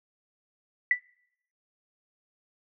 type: tone with exponential decay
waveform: sine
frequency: 1973 Hz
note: B6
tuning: 2 cents flat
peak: -15 dBFS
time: 0.91-1 s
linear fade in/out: 2 ms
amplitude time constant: 18 ms
effects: noise-tail reverb RT60 0.7 s tail -23 dB re dry